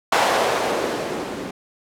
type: noise with low-pass filter sweep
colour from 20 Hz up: violet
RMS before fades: -22 dBFS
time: 0.12-1.51 s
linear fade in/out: 5 ms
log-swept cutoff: 790 to 270 Hz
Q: 1.4
effects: none